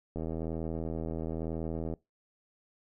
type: click train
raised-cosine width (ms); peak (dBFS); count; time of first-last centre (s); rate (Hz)
2; -23; 145; 0.16-1.938; 81
effects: noise-tail reverb RT60 0.2 s tail -22 dB re dry

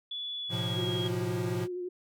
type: tone with pitch glide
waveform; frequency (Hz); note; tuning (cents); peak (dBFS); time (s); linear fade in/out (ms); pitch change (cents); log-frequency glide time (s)
sine; 3430 to 3281; A7 to G#7; -45 to -22; -34; 0.11-1.08; 5; -77; 0.4-0.91
type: chord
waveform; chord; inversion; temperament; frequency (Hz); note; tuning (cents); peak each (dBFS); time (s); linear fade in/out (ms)
square; F major; first; equal with one note detuned; 110 / 127.46 / 174.61; A2 / C3 / F3; 0 / -45 / 0; -35 / -37 / -37; 0.49-1.68; 50
type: tone with vibrato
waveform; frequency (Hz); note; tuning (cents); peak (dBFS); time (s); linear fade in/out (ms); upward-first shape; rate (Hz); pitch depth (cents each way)
sine; 359.1; F4; +48; -33; 0.76-1.89; 10; sine; 11; 27
effects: none

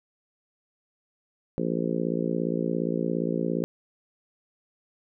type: harmonic tone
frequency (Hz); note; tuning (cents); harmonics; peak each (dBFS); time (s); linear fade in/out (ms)
57.3; A#1; -29; 3 / 4 / 5 / 6 / 7 / 8 / 9; -30 / -31 / -32 / -33 / -33 / -34 / -35; 1.58-3.64; 0
effects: none

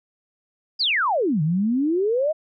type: exponential two-way sweep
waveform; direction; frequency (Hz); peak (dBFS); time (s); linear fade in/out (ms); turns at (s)
sine; down then up; 5110 to 147.1 to 647; -18; 0.79-2.33; 20; 1.42
effects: none

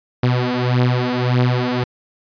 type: beating tone pair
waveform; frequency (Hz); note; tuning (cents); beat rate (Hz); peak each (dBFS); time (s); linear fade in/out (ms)
sawtooth; 123.47 / 125.17; B2 / B2; 0 / +24; 1.7; -14; 0.23-1.84; 5
effects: resampled to 11025 Hz

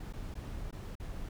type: noise with dropouts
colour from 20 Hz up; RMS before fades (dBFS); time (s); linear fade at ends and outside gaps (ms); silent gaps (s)
brown; -41; 0-1.29; 5; 0.127-0.134 / 0.342-0.352 / 0.711-0.726 / 0.954-0.998
effects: none

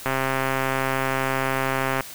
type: click train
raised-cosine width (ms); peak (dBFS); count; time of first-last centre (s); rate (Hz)
0.5; -8; 260; 0.06-2.007; 133
effects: white hiss -39 dBFS RMS until 2.14 s

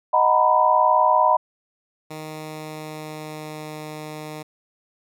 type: chord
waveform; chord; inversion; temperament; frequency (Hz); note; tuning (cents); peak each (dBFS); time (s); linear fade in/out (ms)
sine; B major seventh; first; equal with one note detuned; 622.3 / 740 / 932.3 / 992.3; D#5 / F#5 / A#5 / B5; 0 / 0 / 0 / +8; -21 / -22 / -20 / -17; 0.13-1.37; 10
type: tone with pitch glide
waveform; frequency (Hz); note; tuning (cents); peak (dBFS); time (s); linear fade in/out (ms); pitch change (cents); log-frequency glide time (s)
10% pulse; 155.56 to 153.42; D#3 to D#3; 0 to -24; -24; 2.1-4.43; 10; -24; 2.2-3.81
effects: none

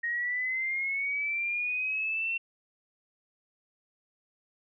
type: linear sweep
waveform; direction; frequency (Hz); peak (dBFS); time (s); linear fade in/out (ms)
sine; up; 1864.7 to 2718; -28; 0.03-2.38; 10
effects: none

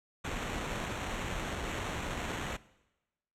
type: noise with sample-and-hold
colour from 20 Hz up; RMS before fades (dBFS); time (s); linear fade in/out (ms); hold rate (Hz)
pink; -37; 0.24-2.57; 10; 4900
effects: noise-tail reverb RT60 1.0 s tail -20 dB re dry + low-pass 9000 Hz 12 dB/octave

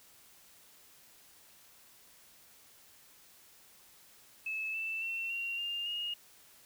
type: tone with pitch steps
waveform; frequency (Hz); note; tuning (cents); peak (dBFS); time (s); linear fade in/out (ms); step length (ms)
sine; 2605 / 2654 / 2703 / 2754 / 2805 / 2857; E7 / E7 / E7 / F7 / F7 / F7; -21 / +11 / +43 / -25 / +7 / +39; -34; 4.46-6.14; 5; 280
effects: white hiss -60 dBFS RMS until 6.65 s

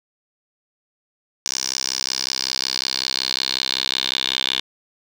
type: tone with band-pass filter sweep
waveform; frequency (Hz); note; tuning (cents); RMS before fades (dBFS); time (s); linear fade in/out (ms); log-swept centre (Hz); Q
10% pulse; 65.41; C2; 0; -24; 1.46-4.6; 0; 5800 to 3500; 5.2
effects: none

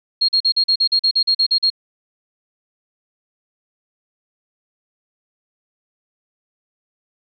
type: tone bursts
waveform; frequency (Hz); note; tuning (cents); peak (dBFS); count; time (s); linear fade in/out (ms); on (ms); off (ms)
sine; 4260; C8; +30; -12; 13; 0.21-1.702; 10; 76; 42
effects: none

